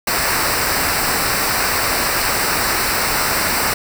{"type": "noise with comb filter", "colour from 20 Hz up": "pink", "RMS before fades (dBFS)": -18, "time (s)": [0.07, 3.74], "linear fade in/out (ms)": 5, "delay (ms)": 0.3, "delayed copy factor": -0.7, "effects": []}